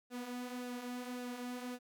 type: tone with flanger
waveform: sawtooth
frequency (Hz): 246.9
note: B3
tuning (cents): 0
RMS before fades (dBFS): -43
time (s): 0.1-1.79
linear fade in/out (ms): 50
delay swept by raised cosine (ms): 0.91 to 6.01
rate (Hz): 1.8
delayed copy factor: -0.5
effects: none